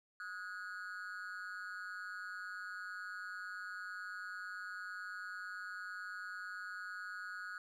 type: tone with amplitude modulation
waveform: triangle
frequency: 1456 Hz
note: F#6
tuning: 28 cents flat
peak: -37 dBFS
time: 0.2-7.58 s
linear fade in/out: 2 ms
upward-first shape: sine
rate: 191 Hz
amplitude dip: 95%
effects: none